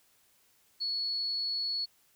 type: tone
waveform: sine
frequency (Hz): 4389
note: C#8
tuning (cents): -18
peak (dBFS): -30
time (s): 0.8-1.86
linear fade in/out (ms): 20
effects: white hiss -67 dBFS RMS until 2.15 s